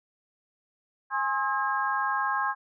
sine tone cluster, 829 / 1065 / 1283 / 1623 Hz, G#5 / C6 / E6 / G#6, -3 / +30 / -47 / -40 cents, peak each -31 / -28 / -34 / -30 dBFS, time 1.1-2.55 s, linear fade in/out 50 ms, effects none

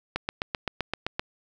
click train, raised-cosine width 0.3 ms, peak -11 dBFS, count 9, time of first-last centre 0.16-1.195 s, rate 7.73 Hz, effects none

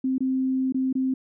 sine tone with dropouts, 261.6 Hz, C4, in tune, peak -21 dBFS, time 0.04-1.14 s, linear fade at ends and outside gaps 5 ms, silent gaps 0.182-0.205 / 0.724-0.744 / 0.928-0.952 s, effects none

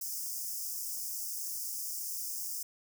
white high-pass noise, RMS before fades -38 dBFS, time 0.01-2.63 s, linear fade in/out 5 ms, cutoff 5000 Hz, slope 96 dB/octave, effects none

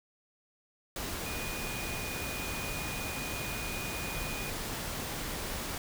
sine tone in noise, 2460 Hz, D#7, 20 cents flat, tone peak -41 dBFS, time 1.26-4.5 s, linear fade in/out 2 ms, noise pink, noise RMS -37 dBFS, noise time 0.96-5.78 s, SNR -7 dB, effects none

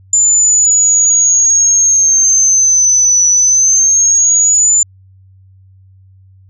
sine linear two-way sweep, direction down then up, 7110 to 5920 to 7110 Hz, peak -6 dBFS, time 0.13-4.83 s, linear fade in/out 2 ms, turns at 3.28 s, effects added 95 Hz sine -40 dBFS peak until 6.49 s

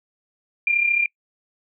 sine tone with amplitude modulation, 2391 Hz, D7, 30 cents sharp, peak -14 dBFS, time 0.67-1.06 s, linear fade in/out 2 ms, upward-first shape sine, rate 33.9 Hz, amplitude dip 65%, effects noise-tail reverb RT60 0.1 s tail -26 dB re dry

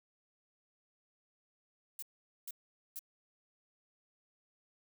violet noise bursts, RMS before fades -43 dBFS, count 3, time 1.99-2.992 s, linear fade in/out 2 ms, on 34 ms, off 450 ms, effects none

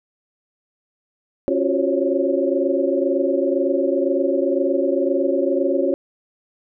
sine tone cluster, 275.1 / 347.2 / 375 / 540 / 562 Hz, C#4 / F4 / F#4 / C#5 / C#5, -13 / -10 / +23 / -45 / +24 cents, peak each -23 dBFS, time 1.48-5.94 s, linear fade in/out 0 ms, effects none

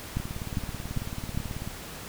two click trains, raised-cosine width 5 ms, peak -22 / -15 dBFS, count 28 / 4, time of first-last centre 0.2-1.675 / 0.17-1.375 s, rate 18.3 / 2.49 Hz, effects pink hiss -41 dBFS RMS until 2.08 s

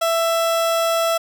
30% pulse tone, 664 Hz, E5, 12 cents sharp, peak -14 dBFS, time 0.01-1.18 s, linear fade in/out 10 ms, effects none

